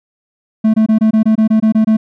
triangle tone bursts, 219 Hz, A3, 8 cents flat, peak -5 dBFS, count 11, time 0.64-1.97 s, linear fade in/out 10 ms, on 100 ms, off 23 ms, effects none

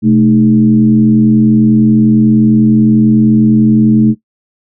sine tone with frequency modulation, 218.4 Hz, A3, 13 cents flat, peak -4 dBFS, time 0.02-4.15 s, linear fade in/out 50 ms, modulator 88.9 Hz, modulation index 0.75, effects noise-tail reverb RT60 0.1 s tail -17 dB re dry

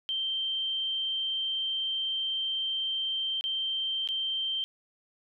sine tone with dropouts, 3136 Hz, G7, in tune, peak -28 dBFS, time 0.09-4.64 s, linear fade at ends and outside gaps 0 ms, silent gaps 3.41-3.44 / 4.075-4.088 s, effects none

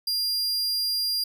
45% pulse tone, 4800 Hz, D8, 37 cents sharp, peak -23 dBFS, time 0.07-1.24 s, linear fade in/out 5 ms, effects none

